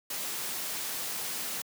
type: noise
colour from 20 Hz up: white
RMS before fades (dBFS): -35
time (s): 0.1-1.62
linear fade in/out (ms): 5
effects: high-pass 150 Hz 12 dB/octave